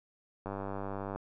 click train, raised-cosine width 1 ms, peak -24 dBFS, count 70, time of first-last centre 0.46-1.16 s, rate 98.6 Hz, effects none

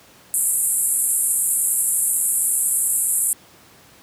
white band-pass noise, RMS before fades -20 dBFS, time 0.34-3.33 s, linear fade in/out 0 ms, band 7700 to 12000 Hz, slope 96 dB/octave, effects pink hiss -49 dBFS RMS until 4.02 s + high-pass 100 Hz 12 dB/octave

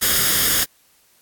white noise with comb filter, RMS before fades -17 dBFS, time 0.01-0.65 s, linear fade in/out 20 ms, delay 0.59 ms, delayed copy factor +0.6, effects white hiss -57 dBFS RMS until 1.21 s + AAC 64 kbps

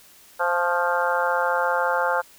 harmonic tone with a mistuned harmonic, 174.61 Hz, F3, in tune, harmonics 3 / 4 / 5 / 6 / 7 / 8 / 9, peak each -25 / -29 / -25 / -30 / -31 / -26 / -30 dBFS, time 0.39-2.22 s, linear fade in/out 20 ms, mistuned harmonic 6, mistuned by +37 cents, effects white hiss -51 dBFS RMS until 2.38 s

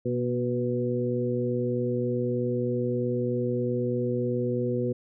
harmonic tone with a mistuned harmonic, 123.2 Hz, B2, 4 cents flat, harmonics 1 / 2 / 3 / 4, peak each -30 / -30 / -30 / -30 dBFS, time 0.05-4.93 s, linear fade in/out 10 ms, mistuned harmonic 2, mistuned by -33 cents, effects none

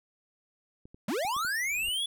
clicks, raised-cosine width 3 ms, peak -36 dBFS, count 5, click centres 0.855 / 0.945 / 1.25 / 1.365 / 1.449 s
square linear sweep, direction up, 170.6 to 3459 Hz, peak -29 dBFS, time 1.08-2.06 s, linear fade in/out 5 ms
brown noise with exponential growth, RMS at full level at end -48 dBFS, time 1.33-1.89 s, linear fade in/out 0 ms, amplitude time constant 120 ms
effects none

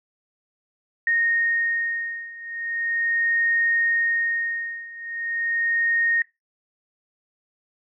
sine beating tone pair, 1854 / 1854.39 Hz, A#6 / A#6, -10 / -10 cents, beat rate 0.39 Hz, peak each -25 / -23 dBFS, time 1.07-6.22 s, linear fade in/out 2 ms, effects noise-tail reverb RT60 0.2 s tail -20 dB re dry

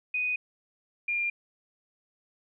sine tone pair in turn, 2489 / 2401 Hz, D#7 / D7, 0 / +38 cents, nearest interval minor second, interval 62 cents, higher first, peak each -26 dBFS, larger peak neither, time 0.14-0.36 / 1.08-1.3 s, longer neither, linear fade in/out 5 ms, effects none

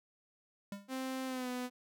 square tone with exponential decay, 200.5 Hz, G3, 39 cents sharp, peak -38 dBFS, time 0.72-0.95 s, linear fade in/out 2 ms, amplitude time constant 48 ms
sawtooth tone with pitch glide, 261.6 to 249.4 Hz, C4 to B3, 0 to +17 cents, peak -33 dBFS, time 0.88-1.7 s, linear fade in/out 50 ms, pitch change -83 cents, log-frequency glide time 1.26-1.49 s
effects none

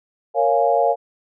sine chord, Bb minor seventh, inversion none, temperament equal, 466.2 / 554.4 / 698.5 / 830.6 Hz, Bb4 / Db5 / F5 / Ab5, 0 / 0 / 0 / 0 cents, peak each -21 / -19 / -18 / -22 dBFS, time 0.34-0.96 s, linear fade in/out 50 ms, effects none

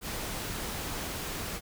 pink noise, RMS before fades -36 dBFS, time 0.01-1.61 s, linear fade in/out 50 ms, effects none

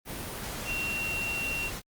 sine tone in noise, 2742 Hz, F7, 32 cents flat, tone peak -30 dBFS, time 0.65-1.71 s, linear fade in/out 50 ms, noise pink, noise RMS -37 dBFS, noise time 0.05-1.82 s, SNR +4 dB, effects Opus 32 kbps

